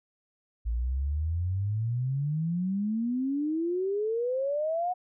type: exponential sweep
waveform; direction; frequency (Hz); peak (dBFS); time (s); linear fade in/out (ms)
sine; up; 55 to 738; -26; 0.65-4.94; 20
effects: none